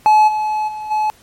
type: tone with level steps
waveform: triangle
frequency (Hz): 856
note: A5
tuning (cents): -48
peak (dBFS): -5 / -14 / -22 / -12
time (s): 0.06-1.1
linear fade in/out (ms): 0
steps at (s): 0.27 / 0.67 / 0.9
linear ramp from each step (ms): 20
effects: pink hiss -49 dBFS RMS until 1.22 s + MP3 64 kbps